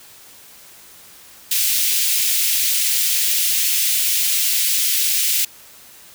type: high-pass noise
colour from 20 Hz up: white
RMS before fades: -18 dBFS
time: 1.51-5.45 s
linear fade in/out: 5 ms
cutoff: 2300 Hz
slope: 24 dB/octave
effects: white hiss -44 dBFS RMS until 6.14 s